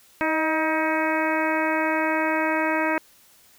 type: harmonic tone with a mistuned harmonic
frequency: 316.9 Hz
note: D#4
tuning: 32 cents sharp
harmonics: 1 / 2 / 3 / 4 / 5 / 6 / 7 / 8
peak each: -26 / -27 / -27 / -32 / -29 / -31 / -31 / -34 dBFS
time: 0.21-2.98 s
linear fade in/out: 0 ms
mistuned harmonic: 2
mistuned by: -27 cents
effects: white hiss -55 dBFS RMS until 3.58 s